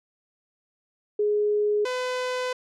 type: tone pair in turn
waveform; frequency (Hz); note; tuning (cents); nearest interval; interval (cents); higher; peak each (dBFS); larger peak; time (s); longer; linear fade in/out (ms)
sine / sawtooth; 417.5 / 504.2; G#4 / B4; +9 / +36; minor third; 327; second; -20 / -22; first; 1.19-1.85 / 1.85-2.53; second; 5
effects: low-pass 6000 Hz 12 dB/octave